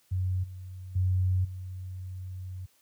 sine tone with level steps, 92.5 Hz, F#2, in tune, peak -25 / -38 / -22 / -35 dBFS, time 0.11-2.66 s, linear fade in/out 10 ms, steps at 0.43 / 0.95 / 1.44 s, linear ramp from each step 10 ms, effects white hiss -66 dBFS RMS until 2.81 s + high-pass 60 Hz 12 dB/octave

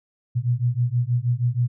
sine beating tone pair, 118.6 / 124.9 Hz, A#2 / B2, +30 / +20 cents, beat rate 6.3 Hz, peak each -22 dBFS, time 0.35-1.68 s, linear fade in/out 20 ms, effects none

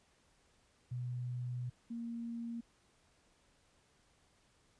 sine tone pair in turn, 123.47 / 233.1 Hz, B2 / A#3, 0 / 0 cents, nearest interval major seventh, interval 1100 cents, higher second, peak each -37 / -39 dBFS, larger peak first, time 0.91-1.7 / 1.9-2.61 s, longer first, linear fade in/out 10 ms, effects pink hiss -71 dBFS RMS until 4.79 s + resampled to 22050 Hz

